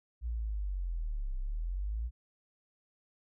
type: linear two-way sweep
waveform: sine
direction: down then up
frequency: 60 to 31.37 to 60 Hz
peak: -32 dBFS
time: 0.21-2.11 s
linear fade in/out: 50 ms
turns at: 1.37 s
effects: none